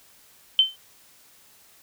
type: tone with exponential decay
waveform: sine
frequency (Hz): 3085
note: G7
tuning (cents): -28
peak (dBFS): -10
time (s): 0.59-0.76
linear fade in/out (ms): 1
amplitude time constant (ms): 36
effects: white hiss -55 dBFS RMS until 1.82 s